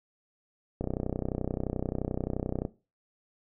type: click train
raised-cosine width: 2 ms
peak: -17 dBFS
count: 59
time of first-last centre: 0.81-2.651 s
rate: 31.5 Hz
effects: noise-tail reverb RT60 0.3 s tail -17 dB re dry